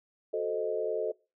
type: chord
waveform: sine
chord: F# diminished seventh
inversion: none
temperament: equal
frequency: 370 / 440 / 523.3 / 622.3 Hz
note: F#4 / A4 / C5 / Eb5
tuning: 0 / 0 / 0 / 0 cents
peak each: -37 / -31 / -37 / -34 dBFS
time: 0.33-1.12 s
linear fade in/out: 10 ms
effects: noise-tail reverb RT60 0.3 s tail -23 dB re dry